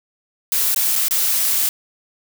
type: noise with dropouts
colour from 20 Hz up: blue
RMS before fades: -18 dBFS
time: 0.52-1.69 s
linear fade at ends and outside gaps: 1 ms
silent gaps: 0.746-0.761 / 0.956-0.96 / 1.084-1.109 s
effects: none